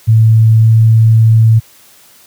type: tone with pitch glide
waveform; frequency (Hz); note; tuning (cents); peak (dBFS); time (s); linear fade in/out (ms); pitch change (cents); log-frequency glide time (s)
sine; 111.3 to 112.01; A2 to A2; +20 to +31; -3; 0.07-1.6; 20; +11; 0.61-0.66
effects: white hiss -43 dBFS RMS until 2.26 s + high-pass 60 Hz 12 dB/octave